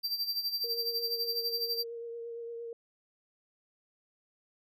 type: tone with tremolo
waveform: square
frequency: 4699 Hz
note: D8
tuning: in tune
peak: -29 dBFS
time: 0.03-1.84 s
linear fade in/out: 20 ms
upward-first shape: sine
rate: 12 Hz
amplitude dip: 70%
type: tone with vibrato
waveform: sine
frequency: 466.2 Hz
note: A#4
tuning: in tune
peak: -38 dBFS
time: 0.64-2.73 s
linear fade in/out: 2 ms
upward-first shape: triangle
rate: 8.7 Hz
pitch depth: 22 cents each way
effects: none